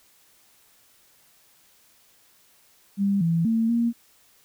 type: tone with pitch steps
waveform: sine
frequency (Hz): 199 / 166.3 / 226 / 234.2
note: G3 / E3 / A3 / A#3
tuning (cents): +26 / +16 / +47 / +8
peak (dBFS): -19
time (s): 2.97-3.93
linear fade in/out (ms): 50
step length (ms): 240
effects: white hiss -59 dBFS RMS until 4.44 s